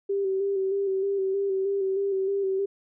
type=tone with vibrato; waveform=sine; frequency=390.1 Hz; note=G4; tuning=8 cents flat; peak=-23 dBFS; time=0.09-2.66 s; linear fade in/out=10 ms; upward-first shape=square; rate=3.2 Hz; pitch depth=30 cents each way; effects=none